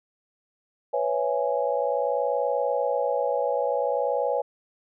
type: chord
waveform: sine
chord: C# minor seventh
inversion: third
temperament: equal with one note detuned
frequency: 493.9 / 554.4 / 662.3 / 830.6 Hz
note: B4 / C#5 / E5 / G#5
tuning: 0 / 0 / +8 / 0 cents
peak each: -27 / -26 / -31 / -29 dBFS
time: 0.93-4.42 s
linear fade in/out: 10 ms
effects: none